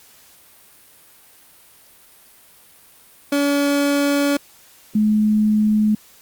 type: tone pair in turn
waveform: 30% pulse / sine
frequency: 284.6 / 213.2 Hz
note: C#4 / G#3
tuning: +46 / +46 cents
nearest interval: perfect fourth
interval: 500 cents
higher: first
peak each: -13 dBFS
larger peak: neither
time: 3.32-4.37 / 4.95-5.95 s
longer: first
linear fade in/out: 5 ms
effects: white hiss -49 dBFS RMS until 6.21 s + Opus 48 kbps